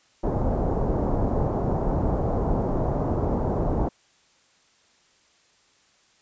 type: low-pass noise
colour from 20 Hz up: pink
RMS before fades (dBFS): -24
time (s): 0.23-3.89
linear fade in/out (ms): 10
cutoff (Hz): 840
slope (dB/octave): 24
effects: white hiss -61 dBFS RMS until 6.21 s + resampled to 16000 Hz